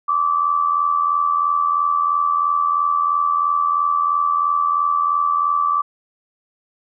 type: tone with amplitude modulation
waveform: sine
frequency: 1160 Hz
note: D6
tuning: 22 cents flat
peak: -12 dBFS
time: 0.08-5.82 s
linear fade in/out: 10 ms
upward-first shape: sine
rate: 83 Hz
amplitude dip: 65%
effects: none